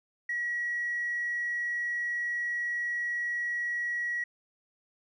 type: tone with tanh clipping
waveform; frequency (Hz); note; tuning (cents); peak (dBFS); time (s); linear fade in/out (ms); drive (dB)
triangle; 1918; A#6; +49; -29; 0.29-4.24; 5; 4
effects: none